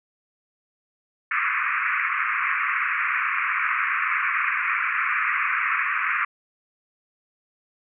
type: band-pass noise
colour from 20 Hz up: pink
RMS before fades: -24 dBFS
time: 1.31-6.25 s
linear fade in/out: 5 ms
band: 1100 to 2500 Hz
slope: 96 dB/octave
effects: none

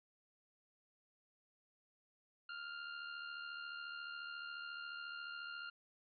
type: tone with amplitude modulation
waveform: sawtooth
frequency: 1400 Hz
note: F6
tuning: 4 cents sharp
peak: -39 dBFS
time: 2.49-5.7 s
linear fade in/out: 5 ms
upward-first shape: sine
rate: 74.2 Hz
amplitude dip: 50%
effects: resampled to 11025 Hz

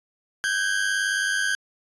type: tone pair together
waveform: 40% pulse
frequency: 1534 / 1632.6 Hz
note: G6 / G#6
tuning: -38 / -30 cents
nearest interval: minor second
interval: 108 cents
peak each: -24 dBFS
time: 0.44-1.55 s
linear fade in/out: 0 ms
effects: resampled to 24000 Hz

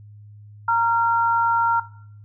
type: tone pair together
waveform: sine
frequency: 929 / 1377.3 Hz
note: A#5 / F6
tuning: -6 / -24 cents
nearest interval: perfect fifth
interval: 682 cents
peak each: -19 dBFS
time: 0.68-1.8 s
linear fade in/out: 5 ms
effects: noise-tail reverb RT60 0.6 s tail -17 dB re dry + added 104 Hz sine -41 dBFS peak until 2.24 s

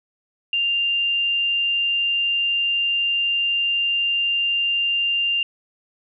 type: tone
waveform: sine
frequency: 2792 Hz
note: F7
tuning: 1 cent flat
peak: -18 dBFS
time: 0.53-5.43 s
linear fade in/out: 2 ms
effects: none

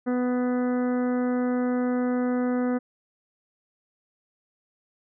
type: harmonic tone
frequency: 248.5 Hz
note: B3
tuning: 11 cents sharp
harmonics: 1 / 2 / 3 / 4 / 5 / 6 / 7 / 8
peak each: -23 / -29 / -37 / -44 / -40 / -42 / -47 / -48 dBFS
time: 0.06-2.79 s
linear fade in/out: 20 ms
effects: none

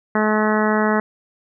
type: harmonic tone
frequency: 214.2 Hz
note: A3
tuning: 46 cents flat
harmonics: 1 / 2 / 3 / 4 / 5 / 6 / 7 / 8 / 9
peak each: -19 / -22 / -24 / -25 / -26 / -27 / -27 / -28 / -29 dBFS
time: 0.15-1 s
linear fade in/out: 2 ms
effects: none

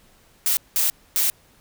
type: noise bursts at uneven times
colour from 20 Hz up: blue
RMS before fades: -20 dBFS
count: 3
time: 0.46-0.57 / 0.76-0.9 / 1.16-1.3 s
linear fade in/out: 0 ms
effects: pink hiss -56 dBFS RMS until 1.6 s

